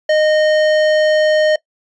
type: tone with hard clipping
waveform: triangle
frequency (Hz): 616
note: D#5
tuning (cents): -17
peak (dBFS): -12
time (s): 0.09-1.56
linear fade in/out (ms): 5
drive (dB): 17
effects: noise-tail reverb RT60 0.1 s tail -21 dB re dry + resampled to 22050 Hz